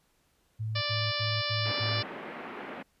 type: tone bursts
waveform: sine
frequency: 109.6 Hz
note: A2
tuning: 6 cents flat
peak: -30 dBFS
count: 5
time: 0.59-2.024 s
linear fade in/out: 20 ms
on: 230 ms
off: 71 ms
type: harmonic tone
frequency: 587.3 Hz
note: D5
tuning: in tune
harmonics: 1 / 2 / 3 / 4 / 5 / 6 / 7 / 8 / 9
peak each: -38 / -38 / -38 / -38 / -38 / -38 / -38 / -38 / -38 dBFS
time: 0.75-2.03 s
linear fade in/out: 10 ms
type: band-pass noise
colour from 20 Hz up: pink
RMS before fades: -41 dBFS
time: 1.65-2.83 s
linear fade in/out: 10 ms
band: 210 to 2400 Hz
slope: 24 dB/octave
effects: pink hiss -70 dBFS RMS until 3 s + resampled to 32000 Hz